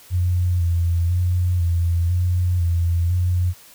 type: tone with vibrato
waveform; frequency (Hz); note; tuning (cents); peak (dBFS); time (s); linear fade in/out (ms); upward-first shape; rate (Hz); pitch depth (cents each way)
sine; 87.31; F2; 0; -16; 0.1-3.54; 50; square; 1; 40
effects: white hiss -47 dBFS RMS until 3.74 s